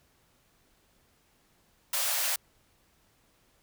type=high-pass noise; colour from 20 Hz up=white; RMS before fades=-29 dBFS; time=1.93-2.36 s; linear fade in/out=5 ms; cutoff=510 Hz; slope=96 dB/octave; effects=pink hiss -67 dBFS RMS until 3.62 s